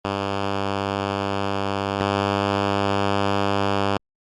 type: tone pair in turn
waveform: 5% pulse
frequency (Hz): 99 / 99.69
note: G2 / G2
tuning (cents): +18 / +30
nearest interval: unison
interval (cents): 12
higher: second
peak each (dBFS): -11 / -8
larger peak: second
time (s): 0.05-2.01 / 2.01-3.97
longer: neither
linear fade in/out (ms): 0
effects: low-pass 4000 Hz 12 dB/octave + Opus 32 kbps